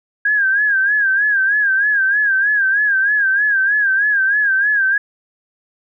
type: tone with vibrato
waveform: sine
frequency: 1624 Hz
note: G#6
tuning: 39 cents flat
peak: -12 dBFS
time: 0.25-4.98 s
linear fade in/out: 5 ms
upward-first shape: sine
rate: 3.2 Hz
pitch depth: 94 cents each way
effects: none